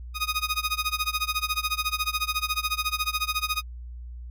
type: tone with tremolo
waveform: 15% pulse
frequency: 1244.5 Hz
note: D#6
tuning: in tune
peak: -16 dBFS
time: 0.14-3.63 s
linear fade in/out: 50 ms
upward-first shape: sine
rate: 14 Hz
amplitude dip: 95%
effects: added 60 Hz sine -36 dBFS peak until 4.3 s